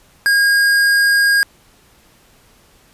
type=tone with hard clipping; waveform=sine; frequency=1627 Hz; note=G#6; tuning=36 cents flat; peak=-12 dBFS; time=0.26-1.43 s; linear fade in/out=0 ms; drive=14 dB; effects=pink hiss -51 dBFS RMS until 2.93 s + resampled to 32000 Hz